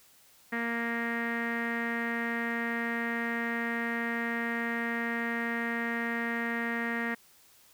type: tone with low-pass filter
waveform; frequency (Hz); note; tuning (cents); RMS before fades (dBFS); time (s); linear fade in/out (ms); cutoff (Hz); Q
sawtooth; 233.1; A#3; 0; -32; 0.52-7.15; 10; 1900; 8.1
effects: white hiss -60 dBFS RMS until 7.73 s

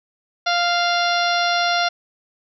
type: harmonic tone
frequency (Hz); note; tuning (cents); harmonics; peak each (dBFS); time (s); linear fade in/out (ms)
697; F5; -4; 1 / 2 / 3 / 4 / 5 / 6 / 7 / 8; -20 / -22 / -28 / -29 / -27 / -27 / -32 / -30; 0.46-1.89; 10
effects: none

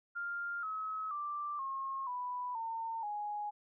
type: tone with pitch steps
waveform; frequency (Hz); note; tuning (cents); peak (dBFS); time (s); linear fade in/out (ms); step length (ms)
sine; 1399 / 1282.9 / 1176.4 / 1078.8 / 989.2 / 907.1 / 831.9; F6 / E6 / D6 / C#6 / B5 / A#5 / G#5; +3 / -47 / +3 / -47 / +3 / -47 / +3; -36; 0.15-3.51; 20; 480
effects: none

